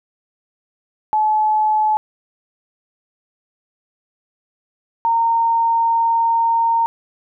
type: tone pair in turn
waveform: sine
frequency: 859 / 919.7 Hz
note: A5 / A#5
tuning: -42 / -24 cents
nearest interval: minor second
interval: 118 cents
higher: second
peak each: -13 dBFS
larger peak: neither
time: 1.13-1.97 / 5.05-6.86 s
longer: second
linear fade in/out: 0 ms
effects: none